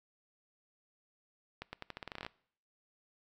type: accelerating click train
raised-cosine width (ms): 0.3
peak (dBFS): -25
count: 14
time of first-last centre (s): 1.62-2.265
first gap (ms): 110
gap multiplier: 0.85
effects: noise-tail reverb RT60 0.6 s tail -22 dB re dry